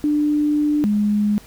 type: tone pair in turn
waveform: sine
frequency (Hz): 297.2 / 208.1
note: D4 / G#3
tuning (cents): +21 / +4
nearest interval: tritone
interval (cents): 617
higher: first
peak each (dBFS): -15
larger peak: neither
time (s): 0.04-0.84 / 0.84-1.38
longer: first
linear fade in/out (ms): 0
effects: added 50 Hz sine -50 dBFS peak until 1.46 s + pink hiss -46 dBFS RMS until 1.46 s